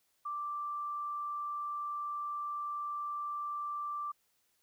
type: tone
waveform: sine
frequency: 1174.7 Hz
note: D6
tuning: in tune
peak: -35 dBFS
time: 0.25-4.12 s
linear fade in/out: 10 ms
effects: white hiss -75 dBFS RMS until 4.62 s